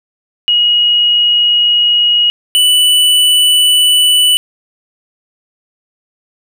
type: tone pair in turn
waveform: sine / square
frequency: 2894 / 2974 Hz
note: F#7 / F#7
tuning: -39 / +8 cents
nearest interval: unison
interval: 47 cents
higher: second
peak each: -7 dBFS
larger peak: neither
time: 0.48-2.3 / 2.55-4.37 s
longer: neither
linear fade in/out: 0 ms
effects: none